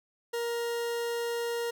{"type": "tone", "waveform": "40% pulse", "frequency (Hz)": 470, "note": "A#4", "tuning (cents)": 14, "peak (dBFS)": -29, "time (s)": [0.33, 1.71], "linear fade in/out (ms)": 10, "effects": []}